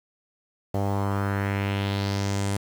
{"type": "tone with low-pass filter sweep", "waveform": "sawtooth", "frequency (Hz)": 99.5, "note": "G2", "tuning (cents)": 26, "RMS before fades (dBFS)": -26, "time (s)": [0.74, 2.57], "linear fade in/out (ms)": 5, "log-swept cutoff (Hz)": [680, 9600], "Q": 2.5, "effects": ["7-bit"]}